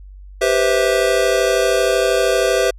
square chord, C major seventh, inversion second, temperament just, 392.4 / 490.5 / 523.3 / 654.1 Hz, G4 / B4 / C5 / E5, +2 / -12 / 0 / -14 cents, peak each -20 dBFS, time 0.41-2.71 s, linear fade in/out 10 ms, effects added 48 Hz sine -35 dBFS peak until 2.78 s + low-pass 11000 Hz 12 dB/octave

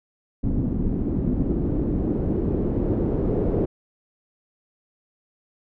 pink noise with low-pass filter sweep, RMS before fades -23 dBFS, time 0.43-3.66 s, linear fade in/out 10 ms, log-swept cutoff 240 to 430 Hz, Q 2.2, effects none

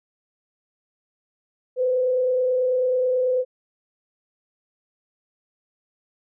sine tone with frequency modulation, 507 Hz, B4, 45 cents sharp, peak -18 dBFS, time 1.76-3.45 s, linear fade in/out 50 ms, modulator 29.2 Hz, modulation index 0.35, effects none

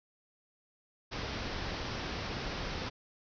pink low-pass noise, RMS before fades -38 dBFS, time 1.11-2.9 s, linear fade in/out 20 ms, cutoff 5700 Hz, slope 96 dB/octave, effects none

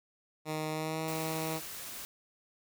10% pulse tone with pitch glide, 155.56 to 159.47 Hz, D#3 to D#3, 0 to +43 cents, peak -25 dBFS, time 0.45-1.61 s, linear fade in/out 50 ms, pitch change +43 cents, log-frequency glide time 0.71-1.02 s
white noise, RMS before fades -43 dBFS, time 1.08-2.05 s, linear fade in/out 0 ms
effects none

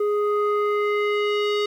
square tone with low-pass filter sweep, 415.3 Hz, G#4, in tune, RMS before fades -22 dBFS, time 0-1.66 s, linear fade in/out 5 ms, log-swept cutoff 860 to 3900 Hz, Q 2.1, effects 9-bit

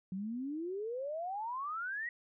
sine exponential sweep, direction up, 182.1 to 1948 Hz, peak -36 dBFS, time 0.12-2.09 s, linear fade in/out 2 ms, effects none

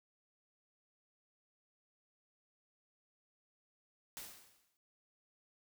white noise with exponential decay, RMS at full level -45 dBFS, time 4.17-4.77 s, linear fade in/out 0 ms, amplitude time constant 130 ms, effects none

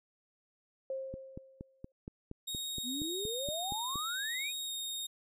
sine tone with exponential decay, 532 Hz, C5, 29 cents sharp, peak -33 dBFS, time 0.9-1.92 s, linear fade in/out 2 ms, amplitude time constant 220 ms
click train, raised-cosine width 3 ms, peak -29 dBFS, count 13, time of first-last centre 1.14-3.957 s, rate 4.26 Hz
sawtooth tone with vibrato, 3729 Hz, A#7, in tune, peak -34 dBFS, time 2.47-5.07 s, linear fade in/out 10 ms, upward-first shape square, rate 0.68 Hz, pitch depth 9 cents each way
sine exponential sweep, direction up, 233.1 to 2546 Hz, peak -37 dBFS, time 2.83-4.53 s, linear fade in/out 50 ms
effects none

